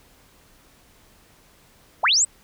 sine linear sweep, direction up, 493.9 to 8300 Hz, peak -15 dBFS, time 2.03-2.25 s, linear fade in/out 10 ms, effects pink hiss -55 dBFS RMS until 2.43 s

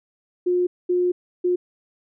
sine tone bursts at uneven times, 357.9 Hz, F4, 42 cents sharp, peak -17 dBFS, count 3, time 0.46-0.67 / 0.89-1.12 / 1.44-1.56 s, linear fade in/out 10 ms, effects none

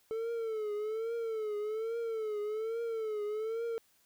triangle tone with vibrato, 440 Hz, A4, in tune, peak -31 dBFS, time 0.11-3.78 s, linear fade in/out 0 ms, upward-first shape triangle, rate 1.2 Hz, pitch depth 110 cents each way, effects white hiss -69 dBFS RMS until 4.05 s

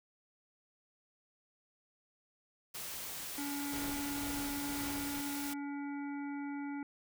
white noise, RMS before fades -43 dBFS, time 2.74-5.54 s, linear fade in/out 10 ms
harmonic tone, 284.3 Hz, C#4, 44 cents sharp, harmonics 1 / 3 / 5 / 7 / 8, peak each -38 / -48 / -52 / -55 / -56 dBFS, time 3.38-6.83 s, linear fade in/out 2 ms
pink noise with tremolo, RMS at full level -44 dBFS, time 3.72-5.21 s, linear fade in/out 5 ms, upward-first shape sine, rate 2 Hz, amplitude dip 45%
effects none

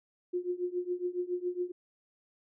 sine tone with tremolo, 357.4 Hz, F4, 40 cents sharp, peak -27 dBFS, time 0.33-1.72 s, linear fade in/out 10 ms, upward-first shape triangle, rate 7.2 Hz, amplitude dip 95%, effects none

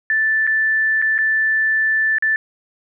sine tone with dropouts, 1760 Hz, A6, in tune, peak -14 dBFS, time 0.1-2.36 s, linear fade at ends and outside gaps 1 ms, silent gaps 0.468-0.474 / 1.017-1.023 / 1.18-1.187 / 2.184-2.224 s, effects none

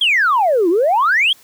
sine exponential two-way sweep, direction down then up, 3374 to 322.9 to 3374 Hz, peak -10 dBFS, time 0.01-1.33 s, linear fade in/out 5 ms, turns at 0.69 s, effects tanh soft clip ceiling -7 dBFS + white hiss -48 dBFS RMS until 1.43 s

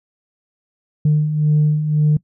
sine beating tone pair, 149.6 / 151.5 Hz, D3 / D#3, +32 / -46 cents, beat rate 1.9 Hz, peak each -19 / -12 dBFS, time 1.05-2.17 s, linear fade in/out 5 ms, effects noise-tail reverb RT60 0.1 s tail -22 dB re dry + tanh soft clip ceiling -8 dBFS

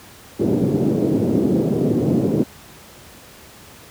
white band-pass noise, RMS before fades -18 dBFS, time 0.39-2.44 s, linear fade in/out 20 ms, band 120 to 390 Hz, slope 24 dB/octave, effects pink hiss -43 dBFS RMS until 3.9 s + high-pass 60 Hz 12 dB/octave

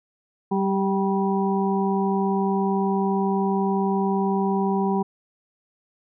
harmonic tone with a mistuned harmonic, 194.2 Hz, G3, 16 cents flat, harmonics 1 / 2 / 4 / 5, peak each -22 / -25 / -28 / -29 dBFS, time 0.51-5.03 s, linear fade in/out 10 ms, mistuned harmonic 2, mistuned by +16 cents, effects none

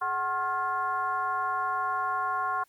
sine tone with frequency modulation, 1074 Hz, C6, 45 cents sharp, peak -26 dBFS, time 0.01-2.64 s, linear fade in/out 10 ms, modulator 326 Hz, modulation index 1, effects white hiss -67 dBFS RMS until 2.68 s + Opus 48 kbps

